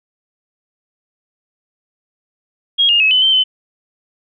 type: tone with pitch steps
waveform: sine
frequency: 3274 / 2832 / 2574 / 3022 / 3115 / 3044 Hz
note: G#7 / F7 / E7 / F#7 / G7 / F#7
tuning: -25 / +23 / -42 / +36 / -12 / +48 cents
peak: -9 dBFS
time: 2.78-3.44 s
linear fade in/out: 20 ms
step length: 110 ms
effects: none